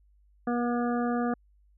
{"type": "harmonic tone", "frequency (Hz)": 240.4, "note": "B3", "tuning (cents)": -46, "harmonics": [1, 2, 3, 5, 6, 7], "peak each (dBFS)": [-27, -33, -33, -37, -42, -44], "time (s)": [0.47, 1.34], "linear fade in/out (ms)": 5, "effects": ["added 50 Hz sine -59 dBFS peak until 1.77 s"]}